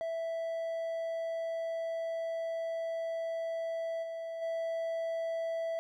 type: tone with level steps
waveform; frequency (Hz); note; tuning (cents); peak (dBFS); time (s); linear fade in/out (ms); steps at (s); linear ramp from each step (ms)
triangle; 659.3; E5; 0; -31 / -35 / -30; 0.01-5.79; 0; 4.02 / 4.41; 20
effects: none